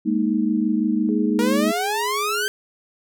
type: chord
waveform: sine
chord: Ab suspended second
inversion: none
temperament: just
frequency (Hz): 207.7 / 233.6 / 311.5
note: Ab3 / Bb3 / Eb4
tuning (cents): 0 / +4 / +2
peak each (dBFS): -22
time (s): 0.05-1.72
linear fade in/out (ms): 20
type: tone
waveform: sine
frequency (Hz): 416.7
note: G#4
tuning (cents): +6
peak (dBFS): -27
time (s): 1.09-2.48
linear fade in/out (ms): 0
type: exponential sweep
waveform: sawtooth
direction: up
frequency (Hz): 464.6 to 1585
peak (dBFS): -18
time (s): 1.39-2.48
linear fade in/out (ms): 0
effects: none